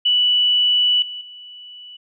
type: tone with level steps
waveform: sine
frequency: 2960 Hz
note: F#7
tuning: in tune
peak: -13 / -28 / -36 dBFS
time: 0.05-1.97 s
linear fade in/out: 10 ms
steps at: 1.02 / 1.21 s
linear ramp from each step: 2 ms
effects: none